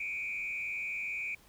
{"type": "tone with frequency modulation", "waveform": "sine", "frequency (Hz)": 2375, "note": "D7", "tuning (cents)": 19, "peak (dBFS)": -33, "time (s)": [0, 1.35], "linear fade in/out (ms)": 5, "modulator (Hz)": 97.1, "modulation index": 1.3, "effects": ["tanh soft clip ceiling -29 dBFS", "pink hiss -61 dBFS RMS until 1.48 s"]}